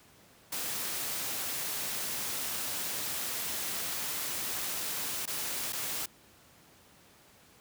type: noise with dropouts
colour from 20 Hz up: white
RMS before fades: -35 dBFS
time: 0.52-6.06 s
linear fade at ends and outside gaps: 5 ms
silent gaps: 5.257-5.275 / 5.724-5.73 s
effects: pink hiss -59 dBFS RMS until 7.6 s + high-pass 80 Hz 12 dB/octave